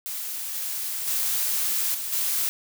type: noise with level steps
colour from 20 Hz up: blue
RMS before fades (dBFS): -32 / -30 / -25 / -31 / -25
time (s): 0.06-2.49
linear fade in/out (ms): 0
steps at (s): 0.54 / 1.07 / 1.94 / 2.12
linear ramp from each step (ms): 10
effects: none